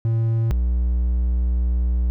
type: tone pair in turn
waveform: triangle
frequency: 113.6 / 60.56 Hz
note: A#2 / B1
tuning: -44 / -33 cents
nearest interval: major seventh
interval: 1089 cents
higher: first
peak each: -15 dBFS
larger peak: neither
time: 0.05-0.51 / 0.51-2.1 s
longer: second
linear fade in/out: 0 ms
effects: none